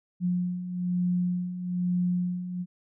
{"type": "beating tone pair", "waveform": "sine", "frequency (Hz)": [177.9, 179], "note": ["F3", "F3"], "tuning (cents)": [32, 43], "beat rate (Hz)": 1.1, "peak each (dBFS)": [-32, -26], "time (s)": [0.2, 2.66], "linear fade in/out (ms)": 50, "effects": []}